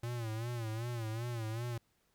square tone with vibrato, 115.2 Hz, A#2, 20 cents flat, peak -37 dBFS, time 0.03-1.78 s, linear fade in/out 5 ms, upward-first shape sine, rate 2.6 Hz, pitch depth 96 cents each way, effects pink hiss -75 dBFS RMS until 2.14 s

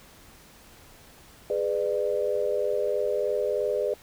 sine chord, G# diminished, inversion none, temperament just, 415.3 / 498.4 / 598 Hz, G#4 / B4 / D5, 0 / +16 / +31 cents, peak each -28 dBFS, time 1.5-3.94 s, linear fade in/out 2 ms, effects pink hiss -52 dBFS RMS until 4.02 s

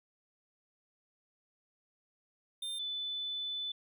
square / sine tone pair in turn, 3600 / 3500 Hz, A7 / A7, +39 / -10 cents, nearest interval unison, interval 49 cents, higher first, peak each -37 / -35 dBFS, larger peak second, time 2.62-2.79 / 2.79-3.72 s, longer second, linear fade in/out 5 ms, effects none

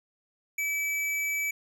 square tone, 2300 Hz, D7, 37 cents flat, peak -28 dBFS, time 0.58-1.51 s, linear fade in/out 5 ms, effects none

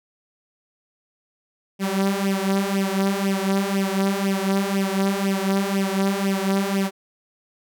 sawtooth tone with flanger, 195.2 Hz, G3, 7 cents flat, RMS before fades -22 dBFS, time 1.79-6.91 s, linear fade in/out 50 ms, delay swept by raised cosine 0.35 to 5.35 ms, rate 2 Hz, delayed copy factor +0.75, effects none

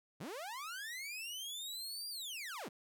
sawtooth linear two-way sweep, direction up then down, 116.54 to 4827 to 116.54 Hz, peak -39 dBFS, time 0.2-2.69 s, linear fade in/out 10 ms, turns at 2.09 s, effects none

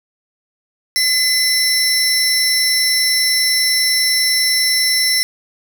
sawtooth tone pair together, 2025 / 5410 Hz, B6 / E8, +43 / +44 cents, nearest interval octave + perfect fourth, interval 1701 cents, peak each -14 / -12 dBFS, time 0.96-5.23 s, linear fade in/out 0 ms, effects none

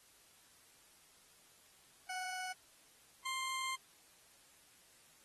20% pulse tone pair in turn, 740 / 1052.3 Hz, F#5 / C6, 0 / +10 cents, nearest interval tritone, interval 610 cents, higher second, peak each -36 / -33 dBFS, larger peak second, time 2.09-2.53 / 3.25-3.76 s, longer second, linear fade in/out 10 ms, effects white hiss -65 dBFS RMS until 5.24 s + AAC 32 kbps

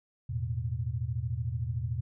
sine chord, E suspended fourth, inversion none, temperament equal, 82.41 / 110 / 123.47 Hz, E2 / A2 / B2, 0 / 0 / 0 cents, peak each -36 / -34 / -33 dBFS, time 0.29-2.01 s, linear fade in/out 10 ms, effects none

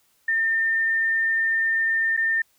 sine tone with dropouts, 1807 Hz, A6, 46 cents sharp, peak -19 dBFS, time 0.28-2.42 s, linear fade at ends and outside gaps 5 ms, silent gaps 2.167-2.174 s, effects white hiss -64 dBFS RMS until 2.58 s

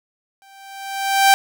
sawtooth tone with exponential growth, 783 Hz, G5, 2 cents flat, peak -4 dBFS, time 0.42-1.34 s, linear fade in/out 0 ms, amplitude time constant 200 ms, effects none

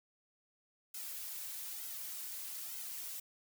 blue noise with flanger, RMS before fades -44 dBFS, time 0.94-3.2 s, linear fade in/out 5 ms, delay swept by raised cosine 1.7 to 4.4 ms, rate 1.1 Hz, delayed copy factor -0.9, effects none

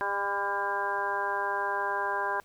harmonic tone with a mistuned harmonic, 200.6 Hz, G3, 40 cents sharp, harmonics 2 / 3 / 4 / 5 / 6 / 7 / 8, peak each -37 / -38 / -35 / -31 / -42 / -40 / -33 dBFS, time 0.01-2.4 s, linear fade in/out 0 ms, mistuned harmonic 6, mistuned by -41 cents, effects pink hiss -61 dBFS RMS until 2.44 s

